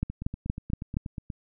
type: two click trains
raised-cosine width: 5 ms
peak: -22 / -14 dBFS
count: 11 / 5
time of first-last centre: 0.1-1.302 / 0.03-0.969 s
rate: 8.32 / 4.26 Hz
effects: none